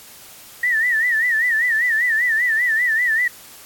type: tone with vibrato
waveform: sine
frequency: 1864.7 Hz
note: A#6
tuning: in tune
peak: -15 dBFS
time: 0.63-3.28 s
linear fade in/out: 5 ms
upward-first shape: sine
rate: 5.1 Hz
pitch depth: 120 cents each way
effects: white hiss -42 dBFS RMS until 3.65 s + AAC 64 kbps